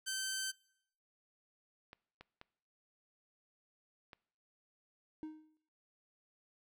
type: tone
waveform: 10% pulse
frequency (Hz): 1545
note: G6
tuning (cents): -26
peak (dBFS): -28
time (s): 0.06-0.52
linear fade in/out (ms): 20
type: clicks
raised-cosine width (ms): 0.3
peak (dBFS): -35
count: 4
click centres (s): 1.931 / 2.21 / 2.414 / 4.132
type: tone with exponential decay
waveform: triangle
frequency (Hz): 311.1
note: D#4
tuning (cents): 0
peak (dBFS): -37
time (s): 5.23-5.57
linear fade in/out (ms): 0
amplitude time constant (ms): 72
effects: noise-tail reverb RT60 0.7 s tail -23 dB re dry